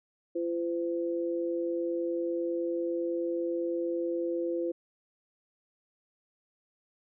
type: tone pair together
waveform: sine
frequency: 340.8 / 511 Hz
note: F4 / C5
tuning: -42 / -41 cents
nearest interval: perfect fifth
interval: 701 cents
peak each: -30 / -33 dBFS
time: 0.35-4.72 s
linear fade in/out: 10 ms
effects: none